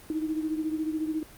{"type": "beating tone pair", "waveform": "sine", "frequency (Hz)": [311.1, 325.1], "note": ["D#4", "E4"], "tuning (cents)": [0, -24], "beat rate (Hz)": 14, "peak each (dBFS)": [-28, -34], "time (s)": [0.1, 1.23], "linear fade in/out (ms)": 2, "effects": ["pink hiss -50 dBFS RMS until 1.37 s", "Opus 32 kbps"]}